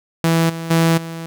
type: tone with level steps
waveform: sawtooth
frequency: 164.81 Hz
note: E3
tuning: in tune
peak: -9 / -21 / -8 / -23 dBFS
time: 0.24-1.26 s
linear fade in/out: 0 ms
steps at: 0.49 / 0.7 / 0.97 s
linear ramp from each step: 10 ms
effects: none